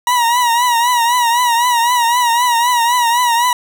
40% pulse tone with vibrato, 958 Hz, A#5, 47 cents sharp, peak -10 dBFS, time 0.07-3.53 s, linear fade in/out 2 ms, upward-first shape triangle, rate 3.9 Hz, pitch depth 82 cents each way, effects none

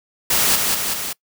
white noise with echo, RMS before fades -17 dBFS, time 0.3-0.56 s, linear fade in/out 5 ms, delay 190 ms, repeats 3, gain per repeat -3 dB, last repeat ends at 1.13 s, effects noise-tail reverb RT60 0.1 s tail -24 dB re dry

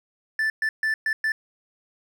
triangle tone bursts at uneven times, 1760 Hz, A6, in tune, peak -19 dBFS, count 5, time 0.39-0.5 / 0.62-0.69 / 0.83-0.94 / 1.06-1.13 / 1.24-1.32 s, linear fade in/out 2 ms, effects none

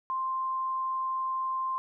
sine tone, 1048 Hz, C6, 2 cents sharp, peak -28 dBFS, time 0.1-1.78 s, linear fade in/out 0 ms, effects none

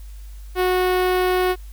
sawtooth tone with notch filter, 366.4 Hz, F#4, 17 cents flat, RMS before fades -19 dBFS, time 0.55-1.56 s, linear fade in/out 50 ms, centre 6900 Hz, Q 0.67, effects added 50 Hz sine -34 dBFS peak until 1.72 s + white hiss -53 dBFS RMS until 1.72 s

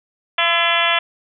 harmonic tone with a mistuned harmonic, 339.7 Hz, F4, 48 cents flat, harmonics 2 / 3 / 4 / 5 / 6 / 7 / 8 / 9 / 10, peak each -23 / -23 / -23 / -23 / -23 / -23 / -23 / -23 / -23 dBFS, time 0.38-0.99 s, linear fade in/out 5 ms, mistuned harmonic 4, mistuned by -35 cents, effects none

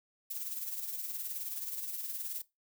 violet noise with tremolo, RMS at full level -37 dBFS, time 0.3-2.42 s, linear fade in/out 10 ms, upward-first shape sine, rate 19 Hz, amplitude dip 50%, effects noise-tail reverb RT60 0.2 s tail -19 dB re dry

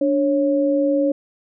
sine tone pair together, 291.4 / 550.1 Hz, D4 / C#5, -13 / -13 cents, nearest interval major seventh, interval 1100 cents, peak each -18 dBFS, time 0.01-1.12 s, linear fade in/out 5 ms, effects none

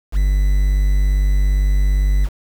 triangle tone with quantisation, 48.81 Hz, G1, 7 cents flat, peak -10 dBFS, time 0.12-2.29 s, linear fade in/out 50 ms, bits 6, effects none

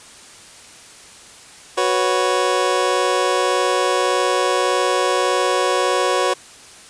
25% pulse chord, F# suspended fourth, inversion none, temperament just, 370 / 493.3 / 555 Hz, F#4 / B4 / C#5, 0 / -2 / +2 cents, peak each -17 dBFS, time 1.77-6.34 s, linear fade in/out 10 ms, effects white hiss -42 dBFS RMS until 6.89 s + resampled to 22050 Hz

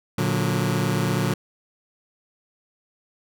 sawtooth chord, Bb augmented, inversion none, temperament just, 116.54 / 145.68 / 182.1 Hz, Bb2 / D3 / F#3, 0 / -14 / -27 cents, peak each -21 dBFS, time 0.18-1.34 s, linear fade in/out 5 ms, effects none

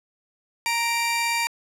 sawtooth tone pair together, 932.2 / 2349 Hz, A#5 / D7, 0 / 0 cents, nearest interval octave + major third, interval 1600 cents, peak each -21 dBFS, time 0.66-1.47 s, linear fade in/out 0 ms, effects low-pass 12000 Hz 12 dB/octave

